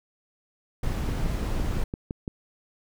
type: noise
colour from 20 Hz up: brown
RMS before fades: -27 dBFS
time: 0.83-1.84 s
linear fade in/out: 5 ms
type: click train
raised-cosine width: 3 ms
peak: -18 dBFS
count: 8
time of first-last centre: 1.09-2.278 s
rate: 5.89 Hz
effects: none